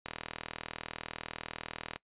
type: click train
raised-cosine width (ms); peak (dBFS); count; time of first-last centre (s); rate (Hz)
0.3; -21; 77; 0.06-1.96; 40
effects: noise-tail reverb RT60 0.1 s tail -23 dB re dry + resampled to 8000 Hz